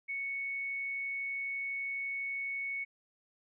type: tone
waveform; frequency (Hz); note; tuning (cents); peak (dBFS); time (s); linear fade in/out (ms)
sine; 2217; C#7; 0; -34; 0.08-2.85; 20
effects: none